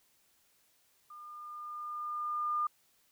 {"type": "tone with level ramp", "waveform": "sine", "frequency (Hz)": 1208, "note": "D6", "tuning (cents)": 48, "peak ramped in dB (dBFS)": [-47, -28], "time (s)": [1.1, 2.67], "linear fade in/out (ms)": 5, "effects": ["white hiss -70 dBFS RMS until 3.11 s"]}